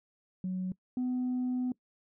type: tone pair in turn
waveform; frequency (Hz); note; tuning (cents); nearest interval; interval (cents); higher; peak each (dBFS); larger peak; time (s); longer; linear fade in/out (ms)
sine; 185 / 251.3; F#3 / B3; 0 / +30; perfect fourth; 530; second; -30 / -27; second; 0.44-0.72 / 0.97-1.72; second; 2
effects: noise-tail reverb RT60 0.1 s tail -22 dB re dry + tanh soft clip ceiling -27 dBFS